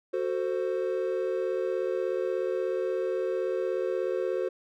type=chord; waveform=triangle; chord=F# diminished; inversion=none; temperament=equal with one note detuned; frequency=370 / 446.4 / 523.3 Hz; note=F#4 / A4 / C5; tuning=0 / +25 / 0 cents; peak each=-28 / -31 / -29 dBFS; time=0.13-4.49 s; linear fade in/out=10 ms; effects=none